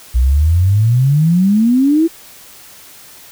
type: exponential sweep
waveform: sine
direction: up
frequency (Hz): 59 to 337.8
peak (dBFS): -8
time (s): 0.14-2.08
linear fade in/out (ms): 20
effects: white hiss -39 dBFS RMS until 3.31 s